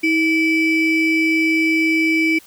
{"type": "ring-modulated tone", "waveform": "triangle", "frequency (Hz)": 1316, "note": "E6", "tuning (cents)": -3, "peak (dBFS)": -9, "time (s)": [0.03, 2.39], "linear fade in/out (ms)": 10, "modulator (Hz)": 995, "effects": ["white hiss -47 dBFS RMS until 2.46 s"]}